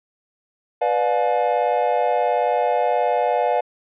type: chord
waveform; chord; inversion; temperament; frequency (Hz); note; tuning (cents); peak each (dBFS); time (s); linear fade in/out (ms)
triangle; B diminished seventh; none; just; 493.9 / 592.7 / 711.2 / 853.4; B4 / D5 / F5 / Ab5; 0 / +16 / +31 / +47; -21 / -21 / -19 / -22; 0.81-3.61; 10
effects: resampled to 8000 Hz